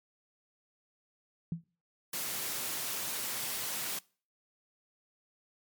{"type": "tone with exponential decay", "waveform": "sine", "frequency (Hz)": 166.8, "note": "E3", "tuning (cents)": 21, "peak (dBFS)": -28, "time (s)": [1.52, 1.64], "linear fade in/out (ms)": 2, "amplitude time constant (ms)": 26}
{"type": "high-pass noise", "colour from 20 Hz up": "white", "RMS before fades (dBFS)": -36, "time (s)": [2.13, 3.99], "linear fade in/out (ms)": 5, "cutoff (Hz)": 100, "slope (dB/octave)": 48}
{"effects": ["noise-tail reverb RT60 0.4 s tail -24 dB re dry", "MP3 96 kbps"]}